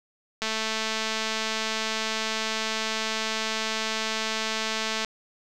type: click train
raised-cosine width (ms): 0.2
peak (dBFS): -11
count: 1019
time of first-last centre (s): 0.42-5.047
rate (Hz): 220
effects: none